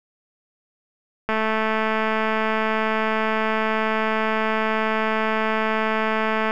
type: click train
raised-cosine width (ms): 0.5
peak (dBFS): -8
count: 1144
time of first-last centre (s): 1.29-6.509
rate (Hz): 219
effects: none